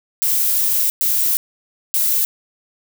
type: noise bursts at uneven times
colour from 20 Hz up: violet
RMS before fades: -17 dBFS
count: 3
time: 0.22-0.9 / 1.01-1.37 / 1.94-2.25 s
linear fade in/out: 0 ms
effects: none